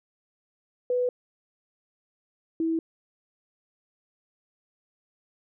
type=tone pair in turn; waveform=sine; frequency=495.5 / 325.9 Hz; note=B4 / E4; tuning=+6 / -20 cents; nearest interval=perfect fifth; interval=726 cents; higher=first; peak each=-22 / -23 dBFS; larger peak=first; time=0.9-1.09 / 2.6-2.79 s; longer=neither; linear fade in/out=2 ms; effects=none